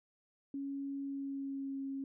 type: tone with pitch glide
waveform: sine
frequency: 277.2 to 272.1 Hz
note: C#4 to C#4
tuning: 0 to -32 cents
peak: -37 dBFS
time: 0.54-2.04 s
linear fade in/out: 2 ms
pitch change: -32 cents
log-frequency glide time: 1.02-1.81 s
effects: none